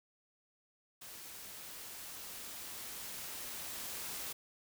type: noise with level ramp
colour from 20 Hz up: white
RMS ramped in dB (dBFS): -50 to -42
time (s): 1.01-4.33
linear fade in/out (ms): 10
effects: none